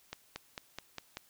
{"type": "accelerating click train", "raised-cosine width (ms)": 0.2, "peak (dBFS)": -22, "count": 6, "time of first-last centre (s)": [0.13, 1.171], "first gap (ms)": 230, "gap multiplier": 0.95, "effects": ["white hiss -65 dBFS RMS until 1.29 s"]}